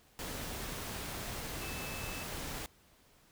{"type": "tone in noise", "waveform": "sine", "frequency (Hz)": 2618, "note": "E7", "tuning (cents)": -13, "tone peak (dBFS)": -46, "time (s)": [1.62, 2.23], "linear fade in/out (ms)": 0, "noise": "pink", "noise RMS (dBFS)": -41, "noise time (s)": [0.19, 2.66], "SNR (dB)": -8, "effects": ["pink hiss -65 dBFS RMS until 3.31 s"]}